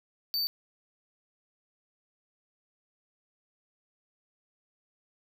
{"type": "tone", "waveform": "square", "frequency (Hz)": 4578, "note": "D8", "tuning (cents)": -45, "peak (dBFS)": -28, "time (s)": [0.34, 0.47], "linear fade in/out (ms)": 0, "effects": []}